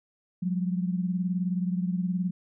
sine beating tone pair, 179.1 / 198.1 Hz, F3 / G3, +44 / +18 cents, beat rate 19 Hz, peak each -26 / -32 dBFS, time 0.42-2.31 s, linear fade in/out 10 ms, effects none

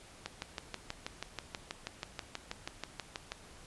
click train, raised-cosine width 0.2 ms, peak -20 dBFS, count 20, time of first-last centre 0.26-3.32 s, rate 6.21 Hz, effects pink hiss -55 dBFS RMS until 3.66 s + resampled to 24000 Hz

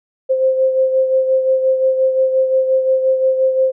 sine beating tone pair, 523.3 / 529 Hz, C5 / C5, 0 / +19 cents, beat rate 5.7 Hz, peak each -12 / -21 dBFS, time 0.29-3.72 s, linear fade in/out 20 ms, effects none

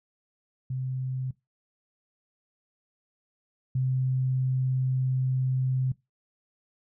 sine tone pair in turn, 129.8 / 129.8 Hz, C3 / C3, -13 / -13 cents, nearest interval unison, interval 0 cents, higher neither, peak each -28 / -23 dBFS, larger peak second, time 0.7-1.31 / 3.75-5.92 s, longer second, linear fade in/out 5 ms, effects noise-tail reverb RT60 0.2 s tail -21 dB re dry

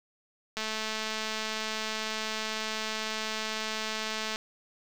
click train, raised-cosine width 0.2 ms, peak -16 dBFS, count 827, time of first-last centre 0.57-4.359 s, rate 218 Hz, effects 7-bit

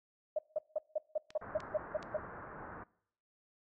sine tone bursts, 615 Hz, D#5, 20 cents flat, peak -30 dBFS, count 10, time 0.36-2.17 s, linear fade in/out 5 ms, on 28 ms, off 170 ms
clicks, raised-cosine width 0.2 ms, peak -32 dBFS, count 3, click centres 1.305 / 1.604 / 2.028 s
white low-pass noise, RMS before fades -48 dBFS, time 1.41-2.84 s, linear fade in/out 10 ms, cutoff 1600 Hz, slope 48 dB/octave
effects noise-tail reverb RT60 0.7 s tail -23 dB re dry + AAC 32 kbps

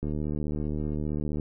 click train, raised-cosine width 3 ms, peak -19 dBFS, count 104, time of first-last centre 0.03-1.398 s, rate 75.3 Hz, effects none

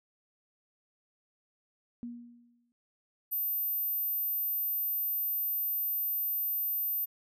sine tone with exponential decay, 238.5 Hz, A#3, 40 cents sharp, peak -35 dBFS, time 2.03-2.72 s, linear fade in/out 0 ms, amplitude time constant 150 ms
sine tone, 13840 Hz, A9, 30 cents flat, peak -29 dBFS, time 3.31-7.06 s, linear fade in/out 20 ms
effects none

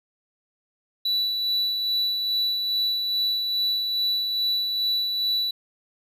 triangle tone with tremolo, 3951 Hz, B7, in tune, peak -19 dBFS, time 1.05-5.51 s, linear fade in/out 5 ms, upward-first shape sine, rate 2.4 Hz, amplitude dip 35%, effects none

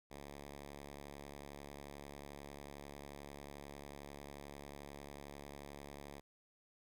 5% pulse tone, 71.2 Hz, C#2, 47 cents sharp, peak -38 dBFS, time 0.1-6.21 s, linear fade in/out 20 ms, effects none

